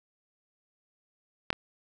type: clicks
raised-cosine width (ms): 0.3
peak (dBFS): -9 / -18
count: 2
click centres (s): 1.504 / 1.529
effects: none